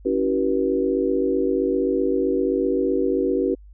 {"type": "tone cluster", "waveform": "sine", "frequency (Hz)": [277.8, 325.6, 381, 482.2], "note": ["C#4", "E4", "G4", "B4"], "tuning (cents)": [4, -21, -49, -41], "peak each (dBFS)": [-24, -27, -22, -24], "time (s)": [0.05, 3.55], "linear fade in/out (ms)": 10, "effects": ["added 50 Hz sine -42 dBFS peak until 3.73 s"]}